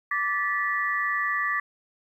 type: tone cluster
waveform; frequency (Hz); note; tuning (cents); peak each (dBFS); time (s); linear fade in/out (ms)
sine; 1167 / 1754 / 1956; D6 / A6 / B6; -11 / -6 / -17; -28; 0.11-1.6; 5
effects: 10-bit